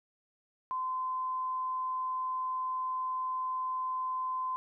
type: tone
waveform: sine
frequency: 1029 Hz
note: C6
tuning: 29 cents flat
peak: -31 dBFS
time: 0.71-4.56 s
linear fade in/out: 0 ms
effects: none